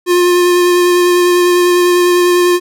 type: tone with vibrato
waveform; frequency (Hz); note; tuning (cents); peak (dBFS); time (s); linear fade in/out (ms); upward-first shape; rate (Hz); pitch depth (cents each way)
square; 354.4; F4; +25; -8; 0.06-2.6; 50; sine; 10; 13
effects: none